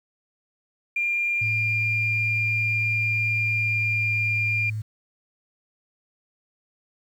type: tone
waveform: sine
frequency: 2397 Hz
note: D7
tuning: 35 cents sharp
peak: -21 dBFS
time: 0.96-4.7 s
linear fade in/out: 5 ms
type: tone with pitch glide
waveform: sine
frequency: 109.5 to 107.68 Hz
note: A2 to A2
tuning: -8 to -37 cents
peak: -26 dBFS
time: 1.41-4.82 s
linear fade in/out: 10 ms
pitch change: -29 cents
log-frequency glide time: 3.36-4.13 s
effects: tanh soft clip ceiling -14 dBFS + 9-bit